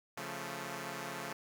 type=chord; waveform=5% pulse; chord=Db augmented; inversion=none; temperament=equal; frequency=138.59 / 174.61 / 220 Hz; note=Db3 / F3 / A3; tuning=0 / 0 / 0 cents; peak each=-33 dBFS; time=0.17-1.33 s; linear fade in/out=5 ms; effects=none